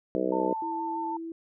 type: harmonic tone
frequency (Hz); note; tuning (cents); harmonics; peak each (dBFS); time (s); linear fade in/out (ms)
63.8; C2; -43; 3 / 4 / 5 / 6 / 7 / 8 / 9 / 10; -36 / -39 / -30 / -33 / -32 / -31 / -38 / -36; 0.15-0.53; 0
type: tone with vibrato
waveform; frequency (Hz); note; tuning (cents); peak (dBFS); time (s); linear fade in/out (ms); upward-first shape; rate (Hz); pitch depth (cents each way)
sine; 890; A5; +20; -30; 0.32-1.17; 5; square; 6.3; 17
type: tone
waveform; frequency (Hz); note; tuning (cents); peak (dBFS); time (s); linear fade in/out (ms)
sine; 329.6; E4; 0; -34; 0.62-1.32; 2
effects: none